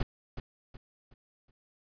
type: noise with echo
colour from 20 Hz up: brown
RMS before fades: -27 dBFS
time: 0-0.03 s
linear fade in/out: 5 ms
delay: 370 ms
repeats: 4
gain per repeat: -9 dB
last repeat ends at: 1.51 s
effects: resampled to 11025 Hz